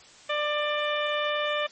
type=harmonic tone; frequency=594 Hz; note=D5; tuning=20 cents sharp; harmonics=1 / 2 / 3 / 4 / 5 / 6; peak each=-28 / -31 / -33 / -34 / -35 / -36 dBFS; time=0.29-1.67 s; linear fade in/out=10 ms; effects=white hiss -51 dBFS RMS until 1.71 s + MP3 32 kbps